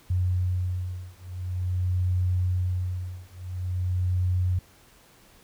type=beating tone pair; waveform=sine; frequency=90.6 / 91.07 Hz; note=F#2 / F#2; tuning=-36 / -27 cents; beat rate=0.47 Hz; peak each=-27 dBFS; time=0.1-4.59 s; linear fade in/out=5 ms; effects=pink hiss -56 dBFS RMS until 5.43 s